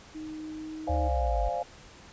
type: tone with pitch glide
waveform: sine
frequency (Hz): 311.1 to 313.8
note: D#4 to D#4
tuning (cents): 0 to +15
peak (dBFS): -36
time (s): 0.14-1.09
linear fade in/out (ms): 20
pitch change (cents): +15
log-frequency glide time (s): 0.52-0.79
type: chord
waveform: sine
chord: D half-diminished seventh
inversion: third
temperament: equal with one note detuned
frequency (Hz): 523.3 / 589 / 698.5 / 830.6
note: C5 / D5 / F5 / Ab5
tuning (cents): 0 / +5 / 0 / 0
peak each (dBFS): -35 / -35 / -31 / -36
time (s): 0.87-1.63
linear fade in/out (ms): 5
type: linear sweep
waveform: sine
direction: down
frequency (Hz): 77.78 to 48.89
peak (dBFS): -26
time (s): 0.89-1.49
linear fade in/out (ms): 10
effects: pink hiss -51 dBFS RMS until 2.12 s + resampled to 16000 Hz